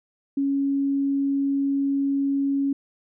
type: tone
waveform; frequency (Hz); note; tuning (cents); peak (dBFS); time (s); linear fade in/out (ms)
sine; 277.2; C#4; 0; -20; 0.37-2.73; 5
effects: none